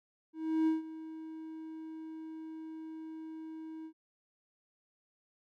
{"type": "tone with ADSR envelope", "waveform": "triangle", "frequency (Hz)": 318.5, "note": "D#4", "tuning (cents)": 41, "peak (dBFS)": -23, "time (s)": [0.33, 3.93], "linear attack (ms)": 340, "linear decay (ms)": 150, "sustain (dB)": -17, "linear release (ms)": 76, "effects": []}